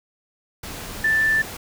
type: tone in noise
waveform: sine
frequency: 1766 Hz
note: A6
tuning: 6 cents sharp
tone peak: -16 dBFS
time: 1.04-1.42 s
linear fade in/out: 5 ms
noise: pink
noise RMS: -34 dBFS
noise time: 0.63-1.57 s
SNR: +15 dB
effects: none